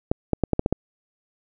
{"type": "clicks", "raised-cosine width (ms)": 2, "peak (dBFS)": -6, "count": 7, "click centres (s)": [0.115, 0.333, 0.437, 0.533, 0.594, 0.661, 0.726], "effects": []}